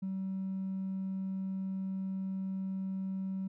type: tone with hard clipping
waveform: sine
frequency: 190.9 Hz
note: G3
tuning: 46 cents flat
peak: -34 dBFS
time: 0.02-3.48 s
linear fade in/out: 10 ms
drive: 1 dB
effects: none